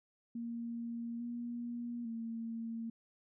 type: tone with pitch steps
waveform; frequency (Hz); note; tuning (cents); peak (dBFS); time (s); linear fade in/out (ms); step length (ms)
sine; 233.7 / 238.3 / 228.3; A#3 / A#3 / A#3; +5 / +38 / -36; -38; 0.35-2.9; 5; 850
effects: none